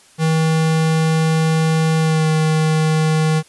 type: tone with pitch glide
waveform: square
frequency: 159.8 to 157.15 Hz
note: D#3 to D#3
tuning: +47 to +18 cents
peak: -14 dBFS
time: 0.18-3.43 s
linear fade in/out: 50 ms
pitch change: -29 cents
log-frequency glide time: 1.98-2.28 s
effects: white hiss -49 dBFS RMS until 3.48 s + resampled to 24000 Hz